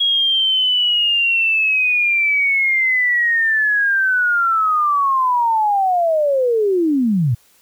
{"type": "linear sweep", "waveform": "sine", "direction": "down", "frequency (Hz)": [3307, 107.6], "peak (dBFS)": -13, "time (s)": [0, 7.35], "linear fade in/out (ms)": 10, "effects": ["white hiss -54 dBFS RMS until 7.61 s"]}